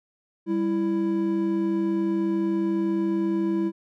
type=tone pair together; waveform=triangle; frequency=196.9 / 331.1 Hz; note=G3 / E4; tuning=+8 / +8 cents; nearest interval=major sixth; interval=900 cents; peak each=-25 / -21 dBFS; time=0.46-3.72 s; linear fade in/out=50 ms; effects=none